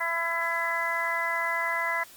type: harmonic tone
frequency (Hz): 335.2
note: E4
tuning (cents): +29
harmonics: 2 / 3 / 4 / 5 / 6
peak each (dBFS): -35 / -31 / -35 / -33 / -29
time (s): 0-2.04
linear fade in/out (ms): 10
effects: white hiss -50 dBFS RMS until 2.16 s + Opus 32 kbps